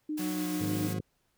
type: tone with tremolo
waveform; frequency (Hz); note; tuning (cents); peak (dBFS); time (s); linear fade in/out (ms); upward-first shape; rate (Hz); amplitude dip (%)
sine; 304.5; D#4; -37; -30; 0.09-0.88; 5; sine; 7; 30
type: high-pass noise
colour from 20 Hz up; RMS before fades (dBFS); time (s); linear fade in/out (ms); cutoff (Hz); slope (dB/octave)
white; -42; 0.17-0.94; 10; 570; 48
type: tone with pitch glide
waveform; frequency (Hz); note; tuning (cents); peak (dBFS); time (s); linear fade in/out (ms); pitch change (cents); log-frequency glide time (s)
40% pulse; 185 to 180.77; F#3 to F#3; 0 to -40; -35; 0.19-0.99; 5; -40; 0.31-0.46
type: harmonic tone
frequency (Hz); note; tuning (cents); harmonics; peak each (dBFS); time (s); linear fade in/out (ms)
52.3; G#1; +13; 2 / 3 / 4 / 5 / 6 / 7 / 8 / 9 / 10; -35 / -39 / -41 / -43 / -45 / -46 / -47 / -48 / -49; 0.6-1.01; 10
effects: pink hiss -74 dBFS RMS until 1.37 s